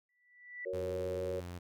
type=tone with exponential growth; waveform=sine; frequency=1966 Hz; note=B6; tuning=8 cents flat; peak=-38 dBFS; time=0.09-0.65 s; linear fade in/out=2 ms; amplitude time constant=120 ms
type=chord; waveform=sine; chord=F# major; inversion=none; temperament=equal; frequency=370 / 466.2 / 554.4 Hz; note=F#4 / A#4 / C#5; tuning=0 / 0 / 0 cents; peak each=-41 / -39 / -38 dBFS; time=0.65-1.41 s; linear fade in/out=20 ms
type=tone; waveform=sawtooth; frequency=88.1 Hz; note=F2; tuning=16 cents sharp; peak=-38 dBFS; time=0.73-1.59 s; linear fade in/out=10 ms
effects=none